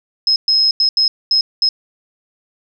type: tone bursts at uneven times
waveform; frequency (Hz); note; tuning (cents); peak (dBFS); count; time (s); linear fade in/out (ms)
sine; 5140; E8; -45; -10; 6; 0.27-0.36 / 0.48-0.71 / 0.8-0.89 / 0.97-1.08 / 1.31-1.41 / 1.62-1.69; 2
effects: none